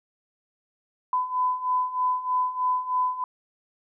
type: beating tone pair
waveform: sine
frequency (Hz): 1004 / 1007.2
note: B5 / B5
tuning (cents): +28 / +34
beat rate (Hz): 3.2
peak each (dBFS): -28 / -24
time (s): 1.13-3.24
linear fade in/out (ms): 2
effects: none